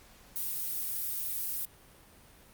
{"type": "noise", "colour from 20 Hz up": "violet", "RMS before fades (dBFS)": -34, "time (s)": [0.36, 1.65], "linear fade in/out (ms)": 0, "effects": ["pink hiss -57 dBFS RMS until 2.53 s", "Opus 48 kbps"]}